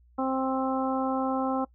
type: harmonic tone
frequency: 263.5 Hz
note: C4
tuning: 12 cents sharp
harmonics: 1 / 2 / 3 / 4 / 5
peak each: -28 / -32 / -31 / -35 / -36 dBFS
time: 0.18-1.65 s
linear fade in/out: 10 ms
effects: noise-tail reverb RT60 0.1 s tail -22 dB re dry + added 60 Hz sine -56 dBFS peak until 1.74 s